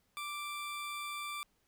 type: tone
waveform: 20% pulse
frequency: 1174.7 Hz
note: D6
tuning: in tune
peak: -34 dBFS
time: 0.17-1.43 s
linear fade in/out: 0 ms
effects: pink hiss -75 dBFS RMS until 1.67 s